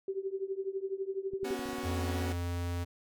sine tone with tremolo, 387.1 Hz, G4, 22 cents flat, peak -29 dBFS, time 0.08-1.55 s, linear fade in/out 2 ms, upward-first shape triangle, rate 12 Hz, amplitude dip 95%
clicks, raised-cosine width 3 ms, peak -34 dBFS, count 11, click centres 1.335 / 1.432 / 1.507 / 1.593 / 1.658 / 1.69 / 1.732 / 1.785 / 1.836 / 1.916 / 1.995 s
sawtooth chord, B suspended second, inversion none, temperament equal with one note detuned, 242.3 / 277.2 / 370 Hz, B3 / C#4 / F#4, -33 / 0 / 0 cents, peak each -36 dBFS, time 1.44-2.33 s, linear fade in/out 10 ms
square tone, 87.1 Hz, F2, 4 cents flat, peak -33 dBFS, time 1.84-2.85 s, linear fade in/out 20 ms
effects none

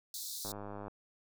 pink high-pass noise, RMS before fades -42 dBFS, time 0.14-0.52 s, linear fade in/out 2 ms, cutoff 3700 Hz, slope 96 dB/octave
click train, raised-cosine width 1 ms, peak -30 dBFS, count 45, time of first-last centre 0.45-0.881 s, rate 102 Hz
effects none

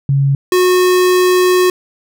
sine / square tone pair in turn, 138.59 / 364.5 Hz, C#3 / F#4, 0 / -26 cents, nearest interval octave + perfect fourth, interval 1674 cents, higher second, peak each -9 dBFS, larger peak neither, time 0.09-0.35 / 0.52-1.7 s, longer second, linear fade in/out 2 ms, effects none

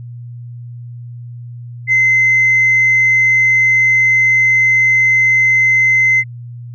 sine tone, 2062 Hz, C7, 26 cents flat, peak -7 dBFS, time 1.87-6.24 s, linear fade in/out 50 ms, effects tanh soft clip ceiling -4 dBFS + added 120 Hz sine -27 dBFS peak until 6.74 s

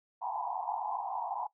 pink band-pass noise, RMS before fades -36 dBFS, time 0.21-1.47 s, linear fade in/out 10 ms, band 730 to 990 Hz, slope 96 dB/octave, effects noise-tail reverb RT60 0.1 s tail -17 dB re dry

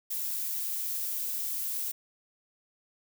violet noise, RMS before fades -33 dBFS, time 0.1-1.92 s, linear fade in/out 10 ms, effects none

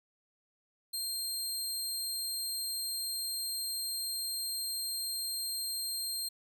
20% pulse tone, 4189 Hz, C8, 1 cent sharp, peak -28 dBFS, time 0.93-6.29 s, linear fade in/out 10 ms, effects none

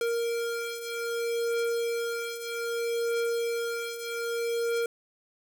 square beating tone pair, 466.2 / 466.83 Hz, A#4 / A#4, 0 / +2 cents, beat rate 0.63 Hz, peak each -35 / -30 dBFS, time 0.01-4.86 s, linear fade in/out 2 ms, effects none

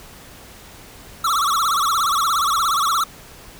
square tone with vibrato, 1229 Hz, D#6, 22 cents flat, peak -17 dBFS, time 1.24-3.04 s, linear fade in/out 5 ms, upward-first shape sine, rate 17 Hz, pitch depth 190 cents each way, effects pink hiss -42 dBFS RMS until 3.59 s

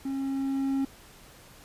triangle tone with level ramp, 271.2 Hz, C#4, 38 cents flat, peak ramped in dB -27 to -22 dBFS, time 0.05-0.85 s, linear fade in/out 5 ms, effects pink hiss -52 dBFS RMS until 1.64 s + resampled to 32000 Hz

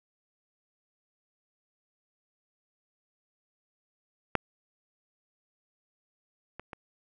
clicks, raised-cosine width 0.5 ms, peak -8 / -25 / -25 dBFS, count 3, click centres 4.353 / 6.596 / 6.732 s, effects none

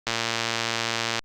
click train, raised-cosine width 0.2 ms, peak -7 dBFS, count 130, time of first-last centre 0.07-1.192 s, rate 115 Hz, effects Opus 48 kbps

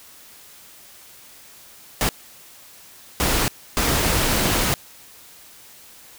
pink noise bursts at uneven times, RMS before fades -20 dBFS, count 3, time 2.01-2.09 / 3.2-3.48 / 3.77-4.74 s, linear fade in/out 0 ms, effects white hiss -46 dBFS RMS until 6.18 s

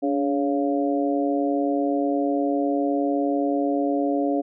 harmonic tone with a mistuned harmonic, 139.4 Hz, C#3, 10 cents sharp, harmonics 2 / 3 / 4 / 5, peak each -22 / -29 / -27 / -28 dBFS, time 0.02-4.42 s, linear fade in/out 20 ms, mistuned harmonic 2, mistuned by +49 cents, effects none

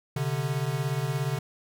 square beating tone pair, 130 / 147 Hz, C3 / D3, -11 / +2 cents, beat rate 17 Hz, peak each -30 dBFS, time 0.16-1.39 s, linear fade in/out 5 ms, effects none

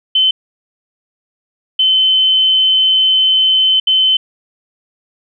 sine tone bursts at uneven times, 3061 Hz, G7, 42 cents flat, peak -8 dBFS, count 3, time 0.15-0.31 / 1.79-3.8 / 3.87-4.17 s, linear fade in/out 5 ms, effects none

